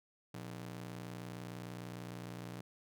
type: ring-modulated tone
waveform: sawtooth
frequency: 146.4 Hz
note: D3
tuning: 5 cents flat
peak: -37 dBFS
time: 0.34-2.61 s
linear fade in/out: 2 ms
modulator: 29.9 Hz
effects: none